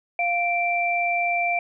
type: tone pair together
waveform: sine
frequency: 698.4 / 2349 Hz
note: F5 / D7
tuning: 0 / 0 cents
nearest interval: octave + major sixth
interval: 2100 cents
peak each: -23 dBFS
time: 0.19-1.59 s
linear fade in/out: 2 ms
effects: none